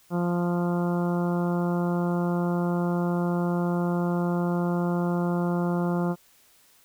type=harmonic tone; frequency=174.61 Hz; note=F3; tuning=in tune; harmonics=1 / 2 / 3 / 4 / 5 / 6 / 7 / 8; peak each=-24 / -30 / -34 / -36 / -38 / -40 / -41 / -42 dBFS; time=0.1-6.16 s; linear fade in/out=50 ms; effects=white hiss -59 dBFS RMS until 6.84 s